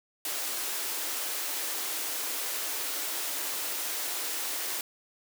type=high-pass noise; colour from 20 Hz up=white; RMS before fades=-33 dBFS; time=0.25-4.81 s; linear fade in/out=2 ms; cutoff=270 Hz; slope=96 dB/octave; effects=none